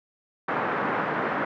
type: band-pass noise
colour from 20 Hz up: white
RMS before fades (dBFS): -27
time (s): 0.48-1.45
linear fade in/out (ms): 5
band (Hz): 140 to 1600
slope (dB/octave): 24
effects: none